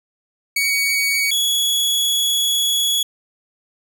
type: tone pair in turn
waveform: sawtooth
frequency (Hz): 2248 / 3368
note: C#7 / G#7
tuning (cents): +24 / +24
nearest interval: perfect fifth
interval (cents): 700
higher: second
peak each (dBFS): -13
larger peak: neither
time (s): 0.56-1.31 / 1.31-3.03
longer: second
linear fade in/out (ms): 5
effects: none